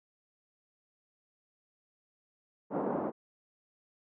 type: band-pass noise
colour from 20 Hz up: pink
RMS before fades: -33 dBFS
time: 2.7-3.12 s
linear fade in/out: 50 ms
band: 200 to 920 Hz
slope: 24 dB/octave
effects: none